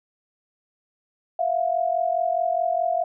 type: tone pair together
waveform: sine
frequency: 666.2 / 711 Hz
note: E5 / F5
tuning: +18 / +31 cents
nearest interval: minor second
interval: 113 cents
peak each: -23 dBFS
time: 1.39-3.04 s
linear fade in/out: 5 ms
effects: none